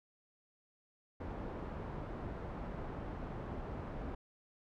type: low-pass noise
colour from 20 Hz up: pink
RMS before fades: -43 dBFS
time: 1.2-4.15 s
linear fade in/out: 5 ms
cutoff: 1000 Hz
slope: 12 dB/octave
effects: none